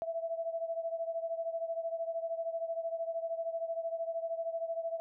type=beating tone pair; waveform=sine; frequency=659.3 / 672.3 Hz; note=E5 / E5; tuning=0 / +34 cents; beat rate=13 Hz; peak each=-35 / -39 dBFS; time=0.02-5 s; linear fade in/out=0 ms; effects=none